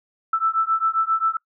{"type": "beating tone pair", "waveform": "sine", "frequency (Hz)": [1318.5, 1326], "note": ["E6", "E6"], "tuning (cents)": [0, 10], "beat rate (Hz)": 7.5, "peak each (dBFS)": -21, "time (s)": [0.33, 1.37], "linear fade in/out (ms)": 5, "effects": ["noise-tail reverb RT60 0.1 s tail -23 dB re dry"]}